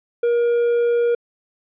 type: tone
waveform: triangle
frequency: 474.2 Hz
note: A#4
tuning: 30 cents sharp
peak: -13 dBFS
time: 0.23-1.15 s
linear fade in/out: 5 ms
effects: resampled to 8000 Hz